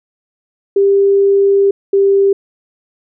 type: tone pair in turn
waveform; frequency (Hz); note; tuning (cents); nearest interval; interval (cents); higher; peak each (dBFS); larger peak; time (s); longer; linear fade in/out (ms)
sine; 396.5 / 394.7; G4 / G4; +20 / +12; unison; 8; first; -7; neither; 0.76-1.71 / 1.93-2.33; first; 5
effects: none